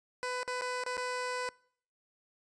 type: tone with dropouts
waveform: 15% pulse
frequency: 500 Hz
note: B4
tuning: 21 cents sharp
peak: -27 dBFS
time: 0.23-1.49 s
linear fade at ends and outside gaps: 0 ms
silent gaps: 0.431-0.478 / 0.611-0.619 / 0.837-0.863 / 0.97-0.978 s
effects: noise-tail reverb RT60 0.6 s tail -25 dB re dry + resampled to 22050 Hz